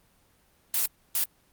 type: noise bursts at uneven times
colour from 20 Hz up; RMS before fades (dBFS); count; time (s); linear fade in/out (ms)
blue; -25; 2; 0.74-0.86 / 1.15-1.24; 2
effects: pink hiss -64 dBFS RMS until 1.52 s + Opus 24 kbps